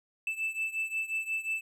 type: beating tone pair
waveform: triangle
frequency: 2637 / 2642.6 Hz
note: E7 / E7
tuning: 0 / +4 cents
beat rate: 5.6 Hz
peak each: -31 / -34 dBFS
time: 0.27-1.61 s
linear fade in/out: 2 ms
effects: none